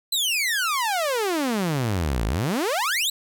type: exponential two-way sweep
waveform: sawtooth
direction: down then up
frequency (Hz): 4107 to 50.9 to 4107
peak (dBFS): -18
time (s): 0.12-3.1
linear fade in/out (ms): 5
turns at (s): 2.26
effects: none